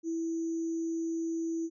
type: tone with sample-and-hold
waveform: sine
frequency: 329.6 Hz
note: E4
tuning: in tune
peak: -30 dBFS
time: 0.03-1.7 s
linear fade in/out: 50 ms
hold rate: 6300 Hz
effects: resampled to 24000 Hz